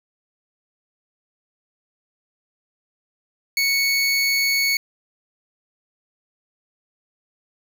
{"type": "tone", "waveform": "25% pulse", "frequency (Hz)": 2217, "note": "C#7", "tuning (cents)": 0, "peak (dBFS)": -14, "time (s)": [3.57, 4.77], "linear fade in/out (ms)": 2, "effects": []}